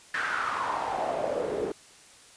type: noise with band-pass filter sweep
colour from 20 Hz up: pink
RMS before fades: -30 dBFS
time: 0.14-1.72 s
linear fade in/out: 5 ms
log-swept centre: 1700 to 380 Hz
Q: 4.7
effects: white hiss -53 dBFS RMS until 2.36 s + resampled to 22050 Hz